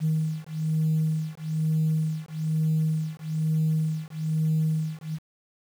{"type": "beating tone pair", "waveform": "sine", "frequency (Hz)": [156.8, 157.9], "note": ["D#3", "D#3"], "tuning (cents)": [14, 26], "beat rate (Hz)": 1.1, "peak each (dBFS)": -25, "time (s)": [0, 5.19], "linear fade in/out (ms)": 50, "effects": ["tanh soft clip ceiling -17 dBFS", "8-bit"]}